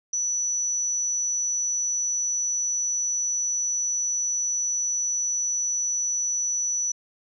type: tone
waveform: sine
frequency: 5930 Hz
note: F#8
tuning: 3 cents sharp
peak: -23 dBFS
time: 0.13-6.92 s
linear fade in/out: 5 ms
effects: none